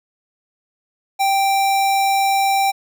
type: tone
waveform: square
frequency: 784 Hz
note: G5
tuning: in tune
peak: -15 dBFS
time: 1.19-2.72 s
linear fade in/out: 20 ms
effects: none